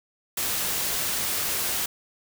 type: noise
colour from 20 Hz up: white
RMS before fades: -27 dBFS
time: 0.37-1.86 s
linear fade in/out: 5 ms
effects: none